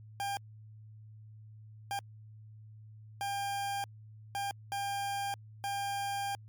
40% pulse tone bursts at uneven times, 800 Hz, G5, 35 cents sharp, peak -32 dBFS, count 6, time 0.2-0.37 / 1.91-1.99 / 3.21-3.84 / 4.35-4.51 / 4.72-5.34 / 5.64-6.35 s, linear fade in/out 0 ms, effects added 108 Hz sine -49 dBFS peak until 6.48 s + MP3 96 kbps

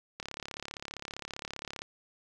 click train, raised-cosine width 0.2 ms, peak -21 dBFS, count 58, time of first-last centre 0.2-1.819 s, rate 35.2 Hz, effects none

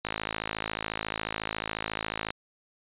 click train, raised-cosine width 0.3 ms, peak -13 dBFS, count 123, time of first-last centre 0.05-2.305 s, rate 54.1 Hz, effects resampled to 8000 Hz

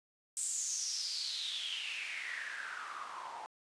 white noise with band-pass filter sweep, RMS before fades -40 dBFS, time 0.37-3.46 s, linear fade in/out 0 ms, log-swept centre 8200 to 840 Hz, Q 6.5, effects resampled to 22050 Hz

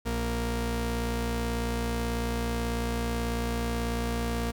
sawtooth tone pair together, 58.27 / 233.1 Hz, A#1 / A#3, 0 / 0 cents, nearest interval 2 octaves, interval 2400 cents, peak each -26 dBFS, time 0.05-4.52 s, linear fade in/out 20 ms, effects none

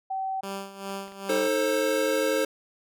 sine tone, 767 Hz, G5, 38 cents flat, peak -27 dBFS, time 0.1-0.41 s, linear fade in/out 10 ms
10% pulse tone with tremolo, 196.1 Hz, G3, 1 cent sharp, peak -23 dBFS, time 0.43-1.48 s, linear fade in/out 5 ms, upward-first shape sine, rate 2.5 Hz, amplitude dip 75%
clicks, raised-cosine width 0.3 ms, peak -31 dBFS, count 5, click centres 0.898 / 1.08 / 1.121 / 1.688 / 1.74 s
square chord, A diminished, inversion second, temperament equal with one note detuned, 311.1 / 440 / 532.4 Hz, Eb4 / A4 / C5, 0 / 0 / +30 cents, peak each -31 / -28 / -26 dBFS, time 1.29-2.45 s, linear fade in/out 5 ms
effects none

